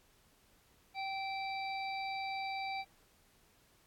harmonic tone, 777 Hz, G5, 16 cents flat, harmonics 1 / 3 / 5 / 6, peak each -38 / -42 / -50 / -50 dBFS, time 0.94-2.85 s, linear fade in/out 50 ms, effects pink hiss -68 dBFS RMS until 3.86 s + AAC 64 kbps

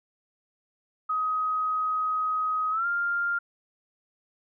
sine tone with pitch glide, 1260 to 1398.1 Hz, D#6 to F6, +21 to +1 cents, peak -24 dBFS, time 1.09-3.39 s, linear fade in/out 10 ms, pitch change +180 cents, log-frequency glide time 2.71-2.86 s, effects none

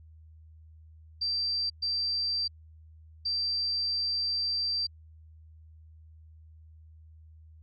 sine tone bursts at uneven times, 4693 Hz, D8, 2 cents flat, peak -27 dBFS, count 3, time 1.21-1.7 / 1.82-2.48 / 3.25-4.87 s, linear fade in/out 10 ms, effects added 79 Hz sine -50 dBFS peak until 7.62 s

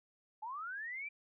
sine linear sweep, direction up, 828 to 2380 Hz, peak -40 dBFS, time 0.42-1.09 s, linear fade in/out 10 ms, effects none

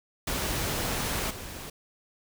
pink noise with level steps, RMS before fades -30 / -40 dBFS, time 0.27-1.7 s, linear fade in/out 5 ms, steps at 1.3 s, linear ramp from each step 10 ms, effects none

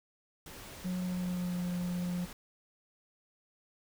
pink noise, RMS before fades -48 dBFS, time 0.46-2.33 s, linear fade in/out 2 ms
triangle tone with pitch glide, 182.2 to 177.63 Hz, F#3 to F3, -26 to +30 cents, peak -30 dBFS, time 0.84-2.26 s, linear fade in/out 20 ms, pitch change -44 cents, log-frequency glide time 0.96-1.6 s
effects none

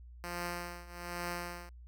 5% pulse tone with tremolo, 174.61 Hz, F3, in tune, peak -24 dBFS, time 0.24-1.69 s, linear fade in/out 0 ms, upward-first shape triangle, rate 1.2 Hz, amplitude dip 90%, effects added 60 Hz sine -49 dBFS peak until 1.87 s

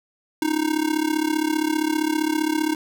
square tone with amplitude modulation, 310.8 Hz, D#4, 2 cents flat, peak -17 dBFS, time 0.42-2.75 s, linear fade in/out 2 ms, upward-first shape sine, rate 35.2 Hz, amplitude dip 85%, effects none

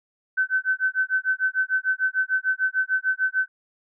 sine tone with tremolo, 1526 Hz, G6, 47 cents flat, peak -17 dBFS, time 0.37-3.48 s, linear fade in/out 10 ms, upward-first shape sine, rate 6.7 Hz, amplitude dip 100%, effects none

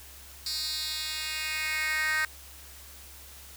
10% pulse tone with high-pass filter sweep, 311.1 Hz, D#4, in tune, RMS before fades -31 dBFS, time 0.46-2.25 s, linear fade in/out 2 ms, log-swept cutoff 4600 to 1700 Hz, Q 3.4, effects added 68 Hz sine -51 dBFS peak until 3.56 s + white hiss -49 dBFS RMS until 3.56 s

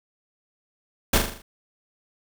pink noise with echo, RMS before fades -18 dBFS, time 1.13-1.18 s, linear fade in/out 5 ms, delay 40 ms, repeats 6, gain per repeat -5 dB, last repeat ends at 1.42 s, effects none

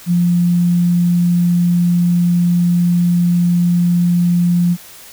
sine tone, 174.61 Hz, F3, in tune, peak -10 dBFS, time 0.06-4.77 s, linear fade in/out 50 ms, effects white hiss -38 dBFS RMS until 5.12 s

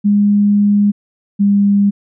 sine tone pair in turn, 204.7 / 201.5 Hz, G#3 / G3, -25 / +48 cents, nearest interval unison, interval 27 cents, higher first, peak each -8 dBFS, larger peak neither, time 0.04-0.92 / 1.39-1.91 s, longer first, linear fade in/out 20 ms, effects none

